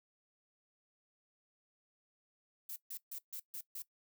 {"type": "noise bursts", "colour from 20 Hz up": "violet", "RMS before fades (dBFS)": -44, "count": 6, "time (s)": [2.69, 3.822], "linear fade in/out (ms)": 5, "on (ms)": 72, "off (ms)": 140, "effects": ["noise-tail reverb RT60 0.1 s tail -18 dB re dry"]}